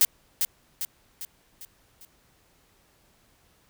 blue noise with echo, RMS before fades -18 dBFS, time 0.01-0.05 s, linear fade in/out 0 ms, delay 400 ms, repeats 5, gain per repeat -6 dB, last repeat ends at 2.05 s, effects pink hiss -63 dBFS RMS until 3.69 s

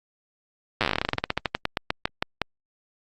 slowing click train, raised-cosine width 0.3 ms, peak -6 dBFS, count 28, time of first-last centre 0.81-2.417 s, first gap 8 ms, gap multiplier 1.13, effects Opus 48 kbps

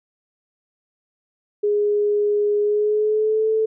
sine tone with pitch glide, 414.4 to 439 Hz, G#4 to A4, -4 to -4 cents, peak -16 dBFS, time 1.63-3.66 s, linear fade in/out 10 ms, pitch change +100 cents, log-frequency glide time 2.61-3.49 s, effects none

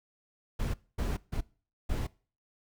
brown noise bursts at uneven times, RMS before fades -31 dBFS, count 4, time 0.59-0.74 / 0.98-1.17 / 1.32-1.41 / 1.89-2.07 s, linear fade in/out 10 ms, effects noise-tail reverb RT60 0.4 s tail -22 dB re dry

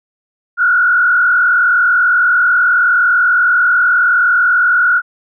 sine tone with frequency modulation, 1438 Hz, F#6, 50 cents flat, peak -8 dBFS, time 0.57-5.02 s, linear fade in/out 50 ms, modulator 40.8 Hz, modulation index 1.4, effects none

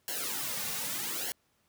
white noise with flanger, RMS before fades -35 dBFS, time 0.08-1.32 s, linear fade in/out 0 ms, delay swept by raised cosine 0.81 to 3.11 ms, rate 0.81 Hz, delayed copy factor -1, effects pink hiss -72 dBFS RMS until 1.68 s + high-pass 80 Hz 12 dB/octave

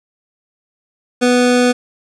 square tone pair together, 246.9 / 493.8 Hz, B3 / B4, 0 / 0 cents, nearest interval octave, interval 1200 cents, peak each -13 / -14 dBFS, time 1.21-1.73 s, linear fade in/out 20 ms, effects resampled to 22050 Hz + 7-bit

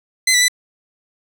15% pulse tone with pitch steps, 2045 / 1969 / 1993 Hz, C7 / B6 / B6, -40 / -6 / +15 cents, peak -5 dBFS, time 0.27-0.483 s, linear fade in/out 5 ms, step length 71 ms, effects none

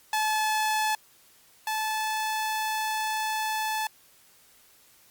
sawtooth tone pair in turn, 863 / 869 Hz, A5 / A5, -34 / -22 cents, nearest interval unison, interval 12 cents, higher second, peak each -20 / -23 dBFS, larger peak first, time 0.13-0.95 / 1.67-3.87 s, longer second, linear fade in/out 2 ms, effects white hiss -58 dBFS RMS until 5.1 s + Opus 48 kbps

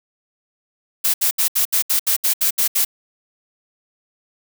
blue noise bursts, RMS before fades -17 dBFS, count 11, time 1.04-2.85 s, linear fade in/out 10 ms, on 100 ms, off 71 ms, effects none

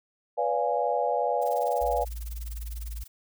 sine chord, B diminished seventh, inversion none, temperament equal with one note detuned, 493.9 / 576.2 / 698.5 / 830.6 Hz, B4 / D5 / F5 / Ab5, 0 / -33 / 0 / 0 cents, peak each -29 dBFS, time 0.37-2.05 s, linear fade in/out 20 ms
blue noise with tremolo, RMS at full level -43 dBFS, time 1.41-3.08 s, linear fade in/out 20 ms, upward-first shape sine, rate 20 Hz, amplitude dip 95%
sine tone, 57 Hz, A#1, 38 cents flat, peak -33 dBFS, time 1.81-3.04 s, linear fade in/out 10 ms
effects none

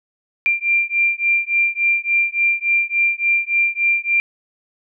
sine beating tone pair, 2375 / 2378.5 Hz, D7 / D7, +19 / +21 cents, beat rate 3.5 Hz, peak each -18 dBFS, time 0.46-4.2 s, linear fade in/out 0 ms, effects none

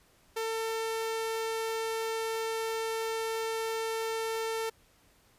sawtooth tone, 448.5 Hz, A4, 33 cents sharp, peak -27 dBFS, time 0.36-4.7 s, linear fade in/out 10 ms, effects pink hiss -64 dBFS RMS until 5.38 s + resampled to 32000 Hz

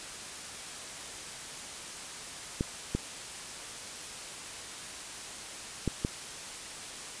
clicks, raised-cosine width 3 ms, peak -15 dBFS, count 4, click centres 2.609 / 2.95 / 5.877 / 6.049 s, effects white hiss -42 dBFS RMS until 7.2 s + resampled to 22050 Hz

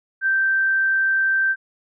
sine tone, 1563 Hz, G6, 6 cents flat, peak -16 dBFS, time 0.21-1.56 s, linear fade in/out 50 ms, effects none

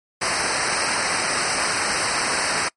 pink noise with comb filter, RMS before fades -22 dBFS, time 0.21-2.69 s, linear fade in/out 10 ms, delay 0.29 ms, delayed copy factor -1, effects noise-tail reverb RT60 0.1 s tail -25 dB re dry + MP3 48 kbps

